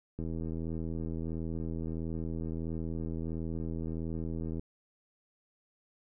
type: click train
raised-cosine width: 3 ms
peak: -25 dBFS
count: 360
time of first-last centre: 0.19-4.595 s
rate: 81.5 Hz
effects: none